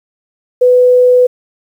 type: tone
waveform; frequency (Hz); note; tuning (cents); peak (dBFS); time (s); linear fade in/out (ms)
sine; 498.1; B4; +15; -4; 0.61-1.27; 10
effects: 7-bit